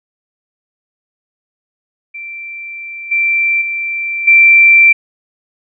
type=tone with level steps; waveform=sine; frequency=2349 Hz; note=D7; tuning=in tune; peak=-24 / -10 / -16 / -3 dBFS; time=2.14-4.93 s; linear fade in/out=10 ms; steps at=3.11 / 3.61 / 4.27 s; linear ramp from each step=10 ms; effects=none